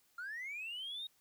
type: linear sweep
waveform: triangle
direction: up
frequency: 1371 to 3776 Hz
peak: -38 dBFS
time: 0.18-1.07 s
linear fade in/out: 5 ms
effects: tanh soft clip ceiling -37 dBFS + white hiss -72 dBFS RMS until 1.2 s